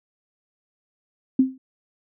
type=tone with exponential decay; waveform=sine; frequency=261.6 Hz; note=C4; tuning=in tune; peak=-10 dBFS; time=1.39-1.58 s; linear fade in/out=5 ms; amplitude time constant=41 ms; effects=none